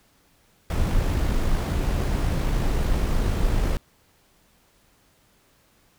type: noise with amplitude modulation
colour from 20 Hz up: brown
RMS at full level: -21 dBFS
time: 0.7-3.77 s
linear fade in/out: 2 ms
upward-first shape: sine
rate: 53.2 Hz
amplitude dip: 25%
effects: pink hiss -61 dBFS RMS until 5.98 s